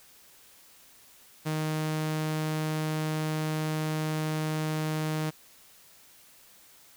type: tone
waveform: sawtooth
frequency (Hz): 155.56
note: D#3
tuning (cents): 0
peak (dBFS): -24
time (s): 1.45-5.31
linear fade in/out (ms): 20
effects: white hiss -56 dBFS RMS until 6.96 s